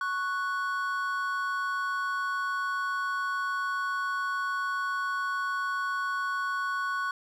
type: tone pair together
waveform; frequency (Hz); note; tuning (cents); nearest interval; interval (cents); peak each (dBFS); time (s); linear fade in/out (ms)
triangle; 1107 / 1480; C#6 / F#6; -3 / 0; perfect fourth; 503; -29 / -29; 0.01-7.11; 2
effects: none